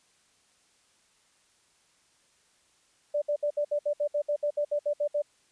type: tone bursts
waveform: sine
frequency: 587.3 Hz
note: D5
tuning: in tune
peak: -24 dBFS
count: 15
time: 3.14-5.221 s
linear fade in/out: 10 ms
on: 79 ms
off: 64 ms
effects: white hiss -66 dBFS RMS until 5.51 s + resampled to 22050 Hz

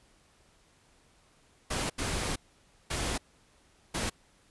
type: noise bursts at uneven times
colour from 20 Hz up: pink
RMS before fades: -32 dBFS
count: 4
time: 1.7-1.9 / 1.98-2.36 / 2.9-3.18 / 3.94-4.1 s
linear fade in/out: 10 ms
effects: pink hiss -64 dBFS RMS until 4.5 s + resampled to 24000 Hz

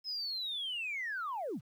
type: linear sweep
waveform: sine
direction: down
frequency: 5190 to 87 Hz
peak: -34 dBFS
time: 0.04-1.61 s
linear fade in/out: 50 ms
effects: tanh soft clip ceiling -31 dBFS + 11-bit

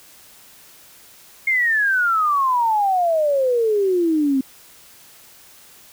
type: exponential sweep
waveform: sine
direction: down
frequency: 2154 to 260 Hz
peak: -15 dBFS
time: 1.47-4.41 s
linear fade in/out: 5 ms
effects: white hiss -47 dBFS RMS until 5.92 s

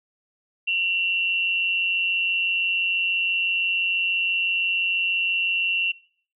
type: tone pair together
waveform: sine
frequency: 2723 / 2908 Hz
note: F7 / F#7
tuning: -44 / -31 cents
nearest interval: minor second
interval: 113 cents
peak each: -21 / -30 dBFS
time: 0.67-5.92 s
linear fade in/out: 10 ms
effects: noise-tail reverb RT60 0.5 s tail -19 dB re dry

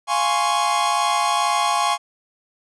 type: chord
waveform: 45% pulse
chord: Db major seventh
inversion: first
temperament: equal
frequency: 698.5 / 830.6 / 1046.5 / 1108.7 Hz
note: F5 / Ab5 / C6 / Db6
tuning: 0 / 0 / 0 / 0 cents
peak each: -25 / -22 / -25 / -22 dBFS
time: 0.07-1.98 s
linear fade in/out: 50 ms
effects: resampled to 24000 Hz

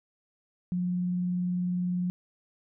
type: tone with vibrato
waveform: sine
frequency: 179.1 Hz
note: F3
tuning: 44 cents sharp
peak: -26 dBFS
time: 0.72-2.1 s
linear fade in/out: 0 ms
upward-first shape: square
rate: 20 Hz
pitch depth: 17 cents each way
effects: none

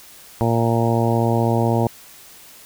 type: harmonic tone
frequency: 116 Hz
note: A#2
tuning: 8 cents flat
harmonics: 1 / 2 / 3 / 4 / 5 / 6 / 7 / 8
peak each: -19 / -22 / -24 / -25 / -26 / -27 / -27 / -28 dBFS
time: 0.41-1.87 s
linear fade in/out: 0 ms
effects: white hiss -44 dBFS RMS until 2.65 s

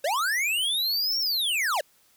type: linear two-way sweep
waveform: square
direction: up then down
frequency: 513 to 5588 to 513 Hz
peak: -24 dBFS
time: 0.04-1.81 s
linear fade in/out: 5 ms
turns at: 1.19 s
effects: white hiss -62 dBFS RMS until 2.16 s

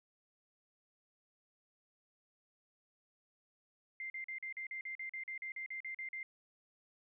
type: tone bursts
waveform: sine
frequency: 2093 Hz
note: C7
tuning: in tune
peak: -40 dBFS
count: 16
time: 4-6.23 s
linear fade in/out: 2 ms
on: 100 ms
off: 42 ms
effects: none

